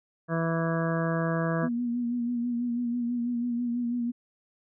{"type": "harmonic tone", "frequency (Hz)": 164.81, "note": "E3", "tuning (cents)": 0, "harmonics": [1, 2, 3, 4, 6, 7, 8, 9, 10], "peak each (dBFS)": [-27, -34, -34, -33, -40, -37, -42, -42, -37], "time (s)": [0.28, 1.69], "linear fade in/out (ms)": 50}
{"type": "tone with vibrato", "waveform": "sine", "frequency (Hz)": 240, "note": "B3", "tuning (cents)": -49, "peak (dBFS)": -26, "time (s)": [1.62, 4.12], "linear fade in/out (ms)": 20, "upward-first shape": "sine", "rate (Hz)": 6.1, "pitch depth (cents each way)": 37}
{"effects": []}